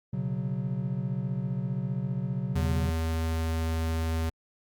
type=chord; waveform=triangle; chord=B suspended second; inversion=none; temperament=equal; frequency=123.47 / 138.59 / 185 Hz; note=B2 / C#3 / F#3; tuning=0 / 0 / 0 cents; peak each=-31 / -30 / -31 dBFS; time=0.13-2.9 s; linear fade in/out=5 ms
type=tone; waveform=square; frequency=81.2 Hz; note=E2; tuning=26 cents flat; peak=-27 dBFS; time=2.55-4.3 s; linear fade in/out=10 ms
effects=Opus 48 kbps